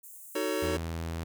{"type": "high-pass noise", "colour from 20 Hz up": "white", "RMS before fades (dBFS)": -48, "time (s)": [0.03, 0.68], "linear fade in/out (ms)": 10, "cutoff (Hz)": 7100, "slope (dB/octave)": 48}
{"type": "chord", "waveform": "square", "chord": "D# half-diminished seventh", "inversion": "none", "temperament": "just", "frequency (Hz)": [311.1, 373.4, 448, 560], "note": ["D#4", "F#4", "A4", "C#5"], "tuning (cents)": [0, 16, 31, 18], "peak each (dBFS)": -35, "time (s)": [0.35, 0.77], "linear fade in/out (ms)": 5}
{"type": "tone", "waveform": "sawtooth", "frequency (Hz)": 82.6, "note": "E2", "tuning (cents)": 4, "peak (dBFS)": -29, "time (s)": [0.62, 1.24], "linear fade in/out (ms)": 10}
{"effects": []}